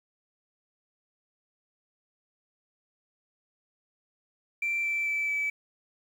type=tone with pitch steps; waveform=sine; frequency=2349 / 2333 / 2317 / 2301 Hz; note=D7 / D7 / D7 / D7; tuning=0 / -12 / -24 / -36 cents; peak=-25 dBFS; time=4.62-5.5 s; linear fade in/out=5 ms; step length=220 ms; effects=tanh soft clip ceiling -23 dBFS + 9-bit